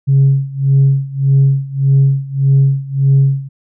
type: tone with tremolo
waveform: sine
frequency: 136.9 Hz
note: C#3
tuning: 21 cents flat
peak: -4 dBFS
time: 0.07-3.49 s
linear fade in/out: 20 ms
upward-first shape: sine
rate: 1.7 Hz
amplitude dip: 90%
effects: tanh soft clip ceiling -3 dBFS